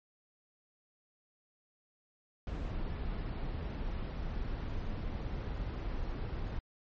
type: noise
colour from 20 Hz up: brown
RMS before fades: -37 dBFS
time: 2.47-6.59 s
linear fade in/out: 2 ms
effects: low-pass 4000 Hz 12 dB/octave + MP3 32 kbps